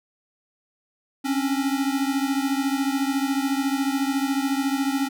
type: beating tone pair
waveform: square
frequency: 269.6 / 283.6 Hz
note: C#4 / C#4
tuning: -48 / +40 cents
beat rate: 14 Hz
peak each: -24 / -27 dBFS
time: 1.24-5.09 s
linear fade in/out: 20 ms
effects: none